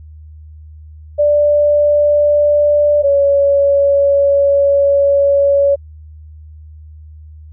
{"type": "tone pair in turn", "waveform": "sine", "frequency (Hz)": [588, 561.8], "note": ["D5", "C#5"], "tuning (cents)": [2, 23], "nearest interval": "minor second", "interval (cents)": 79, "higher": "first", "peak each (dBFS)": -8, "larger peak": "neither", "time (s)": [[1.18, 3.03], [3.03, 5.76]], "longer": "second", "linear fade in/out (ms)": 20, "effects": ["added 77 Hz sine -33 dBFS peak until 7.52 s"]}